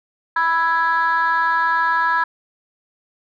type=chord; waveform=sine; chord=E major; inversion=second; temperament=equal; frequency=987.8 / 1318.5 / 1661.2 Hz; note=B5 / E6 / G#6; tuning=0 / 0 / 0 cents; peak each=-17 / -21 / -18 dBFS; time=0.36-2.24 s; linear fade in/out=5 ms; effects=tanh soft clip ceiling -10 dBFS